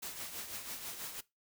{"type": "noise with tremolo", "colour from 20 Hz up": "white", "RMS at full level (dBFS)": -41, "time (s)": [0.02, 1.21], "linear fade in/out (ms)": 10, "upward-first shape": "triangle", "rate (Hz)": 6.1, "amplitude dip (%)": 60, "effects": ["noise-tail reverb RT60 0.2 s tail -20 dB re dry"]}